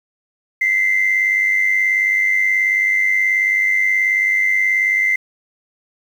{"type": "tone pair together", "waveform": "sine", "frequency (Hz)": [1979.4, 2078], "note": ["B6", "C7"], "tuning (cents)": [3, -12], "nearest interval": "minor second", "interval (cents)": 85, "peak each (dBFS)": [-20, -13], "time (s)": [0.61, 5.16], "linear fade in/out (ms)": 5, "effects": ["tanh soft clip ceiling -8 dBFS", "7-bit"]}